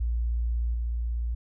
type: tone with level steps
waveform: sine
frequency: 58.27 Hz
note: A#1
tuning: in tune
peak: -24 / -26 dBFS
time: 0-1.35 s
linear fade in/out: 10 ms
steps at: 0.74 s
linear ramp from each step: 2 ms
effects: none